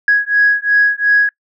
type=beating tone pair; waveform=sine; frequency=1661.2 / 1664 Hz; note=G#6 / G#6; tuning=0 / +3 cents; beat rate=2.8 Hz; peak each=-12 dBFS; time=0.08-1.29 s; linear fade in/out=2 ms; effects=noise-tail reverb RT60 0.1 s tail -25 dB re dry + tanh soft clip ceiling -2 dBFS